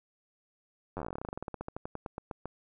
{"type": "slowing click train", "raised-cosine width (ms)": 1, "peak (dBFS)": -23, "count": 30, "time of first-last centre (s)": [0.97, 2.456], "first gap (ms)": 10, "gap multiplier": 1.1, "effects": []}